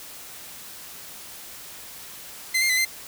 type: tone with pitch steps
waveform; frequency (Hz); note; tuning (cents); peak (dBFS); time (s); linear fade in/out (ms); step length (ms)
sawtooth; 2062 / 2112 / 2018 / 2080; C7 / C7 / B6 / C7; -26 / +16 / +37 / -11; -16; 2.54-2.852; 10; 78
effects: white hiss -41 dBFS RMS until 3.07 s